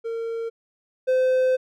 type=tone pair in turn; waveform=triangle; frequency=457.8 / 514.5 Hz; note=A#4 / C5; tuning=-31 / -29 cents; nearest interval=major second; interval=202 cents; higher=second; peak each=-24 / -15 dBFS; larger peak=second; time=0.04-0.5 / 1.07-1.57 s; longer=second; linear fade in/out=20 ms; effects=none